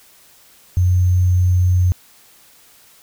sine tone with sample-and-hold, 90.4 Hz, F#2, 40 cents flat, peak -11 dBFS, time 0.77-1.92 s, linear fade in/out 0 ms, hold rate 6300 Hz, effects white hiss -49 dBFS RMS until 3.02 s

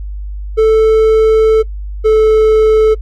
triangle tone pair in turn, 440 / 436 Hz, A4 / A4, 0 / -16 cents, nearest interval unison, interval 16 cents, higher first, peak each -3 dBFS, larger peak neither, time 0.57-1.63 / 2.04-2.95 s, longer first, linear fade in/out 20 ms, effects noise-tail reverb RT60 0.1 s tail -22 dB re dry + added 50 Hz sine -20 dBFS peak until 3.01 s

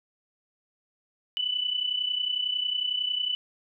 sine tone pair together, 2960 / 2991 Hz, F#7 / F#7, 0 / +18 cents, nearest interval unison, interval 18 cents, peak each -31 / -27 dBFS, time 1.37-3.35 s, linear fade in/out 0 ms, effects none

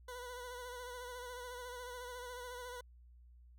20% pulse tone with vibrato, 493.9 Hz, B4, in tune, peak -40 dBFS, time 0.08-2.81 s, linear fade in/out 5 ms, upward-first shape sine, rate 14 Hz, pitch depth 39 cents each way, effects added 60 Hz sine -57 dBFS peak until 3.58 s

